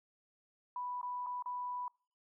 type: tone with dropouts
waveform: sine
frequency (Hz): 987.8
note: B5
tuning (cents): 0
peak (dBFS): -37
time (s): 0.76-1.88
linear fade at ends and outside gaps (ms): 2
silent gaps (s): 1.014-1.029 / 1.263-1.267 / 1.424-1.459
effects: noise-tail reverb RT60 0.4 s tail -26 dB re dry